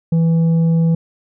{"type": "tone with tanh clipping", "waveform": "sine", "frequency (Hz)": 164.81, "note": "E3", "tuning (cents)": 0, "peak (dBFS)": -12, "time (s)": [0.12, 0.95], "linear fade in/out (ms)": 5, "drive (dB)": 5, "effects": []}